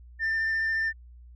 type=tone with vibrato; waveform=sine; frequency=1791 Hz; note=A6; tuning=30 cents sharp; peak=-22 dBFS; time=0.19-0.93 s; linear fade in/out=50 ms; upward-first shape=triangle; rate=14 Hz; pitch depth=12 cents each way; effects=tanh soft clip ceiling -23 dBFS + added 60 Hz sine -46 dBFS peak until 1.35 s